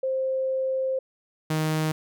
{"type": "tone pair in turn", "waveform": ["sine", "sawtooth"], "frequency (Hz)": [526, 156.38], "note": ["C5", "D#3"], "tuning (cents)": [9, 9], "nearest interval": "octave + major sixth", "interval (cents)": 2100, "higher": "first", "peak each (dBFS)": [-23, -19], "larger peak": "second", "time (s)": [[0.03, 0.99], [1.5, 1.92]], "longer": "first", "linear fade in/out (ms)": 5, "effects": []}